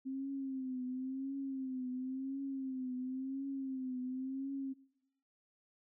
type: tone with vibrato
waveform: sine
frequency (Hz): 263.2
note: C4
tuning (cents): +10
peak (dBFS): -37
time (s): 0.05-4.74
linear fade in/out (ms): 20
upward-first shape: triangle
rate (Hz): 0.95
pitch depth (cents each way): 81
effects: noise-tail reverb RT60 0.9 s tail -22 dB re dry